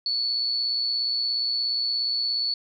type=tone with amplitude modulation; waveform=sine; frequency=4435 Hz; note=C#8; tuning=in tune; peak=-21 dBFS; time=0.06-2.54 s; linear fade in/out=2 ms; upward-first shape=sine; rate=117 Hz; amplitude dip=40%; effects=none